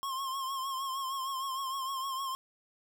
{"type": "tone with vibrato", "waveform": "square", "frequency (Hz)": 1071, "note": "C6", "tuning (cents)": 40, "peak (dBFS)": -34, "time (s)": [0.03, 2.35], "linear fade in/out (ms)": 0, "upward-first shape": "triangle", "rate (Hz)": 6.5, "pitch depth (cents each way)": 66, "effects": []}